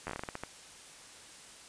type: slowing click train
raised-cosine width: 0.5 ms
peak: -22 dBFS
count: 11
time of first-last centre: 0.07-0.436 s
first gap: 11 ms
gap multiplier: 1.25
effects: white hiss -52 dBFS RMS until 1.68 s + resampled to 22050 Hz